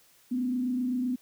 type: tone with frequency modulation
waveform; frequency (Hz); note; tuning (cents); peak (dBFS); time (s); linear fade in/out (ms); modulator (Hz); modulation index
sine; 250.6; B3; +25; -26; 0.31-1.16; 10; 27.8; 0.46
effects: white hiss -61 dBFS RMS until 1.21 s